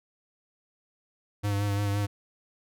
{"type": "tone with vibrato", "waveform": "square", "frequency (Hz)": 101.5, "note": "G#2", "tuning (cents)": -39, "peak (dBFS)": -26, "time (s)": [1.43, 2.07], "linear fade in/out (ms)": 20, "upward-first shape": "sine", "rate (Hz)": 5.8, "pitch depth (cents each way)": 27, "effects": []}